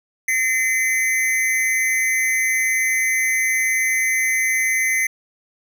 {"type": "tone with amplitude modulation", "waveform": "square", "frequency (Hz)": 2052, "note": "C7", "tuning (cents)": -34, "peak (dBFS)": -14, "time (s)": [0.28, 5.07], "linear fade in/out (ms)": 5, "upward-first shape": "sine", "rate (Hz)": 219, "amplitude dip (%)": 80, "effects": []}